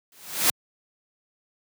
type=noise with exponential growth; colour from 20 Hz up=white; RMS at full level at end=-17 dBFS; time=0.12-0.5 s; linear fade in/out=1 ms; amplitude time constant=82 ms; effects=high-pass 100 Hz 12 dB/octave